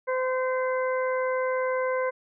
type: harmonic tone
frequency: 514 Hz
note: C5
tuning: 31 cents flat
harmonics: 1 / 2 / 3 / 4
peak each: -25 / -31 / -35 / -37 dBFS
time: 0.07-2.11 s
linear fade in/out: 20 ms
effects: none